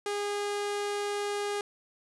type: tone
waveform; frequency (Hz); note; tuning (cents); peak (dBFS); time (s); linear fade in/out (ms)
sawtooth; 409.2; G#4; -26; -26; 0.06-1.61; 2
effects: resampled to 24000 Hz + 9-bit